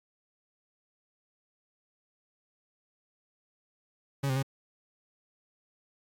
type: tone with pitch steps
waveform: 40% pulse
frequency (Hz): 138.7 / 131.2 / 135.7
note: C#3 / C3 / C#3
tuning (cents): +1 / +5 / -36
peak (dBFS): -26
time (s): 4.23-4.428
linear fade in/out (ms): 10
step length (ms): 66
effects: AAC 64 kbps